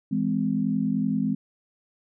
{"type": "chord", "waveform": "sine", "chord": "E augmented", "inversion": "none", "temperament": "equal with one note detuned", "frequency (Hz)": [164.81, 207.7, 257.9], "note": ["E3", "G#3", "B#3"], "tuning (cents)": [0, 0, -25], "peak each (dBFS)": [-29, -25, -26], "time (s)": [0.11, 1.35], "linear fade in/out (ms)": 10, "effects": []}